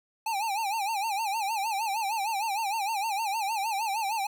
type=tone with vibrato; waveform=square; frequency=842 Hz; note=G#5; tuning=24 cents sharp; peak=-28 dBFS; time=0.26-4.27 s; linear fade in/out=5 ms; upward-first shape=sine; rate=6.5 Hz; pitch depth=150 cents each way; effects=10-bit